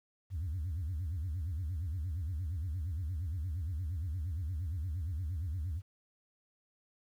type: tone with vibrato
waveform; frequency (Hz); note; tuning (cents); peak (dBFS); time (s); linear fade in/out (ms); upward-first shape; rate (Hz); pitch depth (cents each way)
sine; 83.7; E2; +27; -32; 0.3-5.82; 50; sine; 8.6; 250
effects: tanh soft clip ceiling -31 dBFS + 11-bit